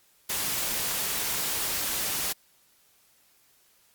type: noise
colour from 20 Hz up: white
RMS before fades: -29 dBFS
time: 0.29-2.33 s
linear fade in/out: 10 ms
effects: white hiss -63 dBFS RMS until 3.94 s + Opus 48 kbps